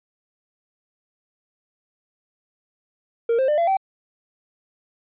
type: tone with pitch steps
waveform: triangle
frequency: 463.9 / 526.8 / 598.1 / 679.2 / 771.2 Hz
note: A#4 / C5 / D5 / F5 / G5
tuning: -8 / +12 / +31 / -48 / -28 cents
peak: -14 dBFS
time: 3.29-3.77 s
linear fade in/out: 5 ms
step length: 96 ms
effects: tanh soft clip ceiling -10 dBFS + resampled to 8000 Hz